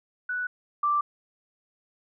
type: tone pair in turn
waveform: sine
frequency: 1480 / 1174.7 Hz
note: F#6 / D6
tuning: 0 / 0 cents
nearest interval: major third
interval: 400 cents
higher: first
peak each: -27 / -21 dBFS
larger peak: second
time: 0.29-0.47 / 0.83-1.01 s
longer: neither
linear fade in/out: 5 ms
effects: none